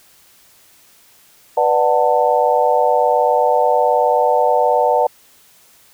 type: chord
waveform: sine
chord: B minor seventh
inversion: none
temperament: just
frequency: 493.9 / 592.7 / 740.8 / 889 Hz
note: B4 / D5 / F#5 / A5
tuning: 0 / +16 / +2 / +18 cents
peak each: -17 dBFS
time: 1.57-5.07 s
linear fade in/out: 5 ms
effects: white hiss -50 dBFS RMS until 5.93 s